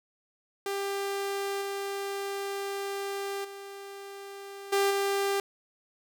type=tone with level steps; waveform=sawtooth; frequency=396.7 Hz; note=G4; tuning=21 cents sharp; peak=-26 / -28 / -37 / -19 / -22 dBFS; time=0.66-5.4 s; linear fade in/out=2 ms; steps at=1.61 / 3.44 / 4.72 / 4.9 s; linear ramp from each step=10 ms; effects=none